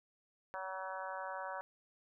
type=harmonic tone with a mistuned harmonic; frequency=188.7 Hz; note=F#3; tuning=34 cents sharp; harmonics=3 / 4 / 5 / 6 / 7 / 8 / 9; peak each=-46 / -47 / -45 / -49 / -51 / -48 / -53 dBFS; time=0.54-1.61 s; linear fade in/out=0 ms; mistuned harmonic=5; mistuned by=+20 cents; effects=none

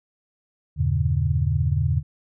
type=chord; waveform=sine; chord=E diminished seventh; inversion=none; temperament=just; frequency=82.41 / 98.89 / 118.67 / 142.4 Hz; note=E2 / G2 / Bb2 / Db3; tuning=0 / +16 / +31 / +47 cents; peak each=-23 / -26 / -26 / -23 dBFS; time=0.76-2.03 s; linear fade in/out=50 ms; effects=none

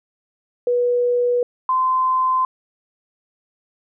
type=tone pair in turn; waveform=sine; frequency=487.3 / 1032.6 Hz; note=B4 / C6; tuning=-23 / -23 cents; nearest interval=octave + minor second; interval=1300 cents; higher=second; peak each=-15 dBFS; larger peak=neither; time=0.67-1.43 / 1.69-2.45 s; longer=neither; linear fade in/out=2 ms; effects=none

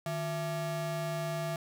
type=ring-modulated tone; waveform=square; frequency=256 Hz; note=C4; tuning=38 cents flat; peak=-30 dBFS; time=0.06-1.56 s; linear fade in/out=2 ms; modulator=411 Hz; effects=none

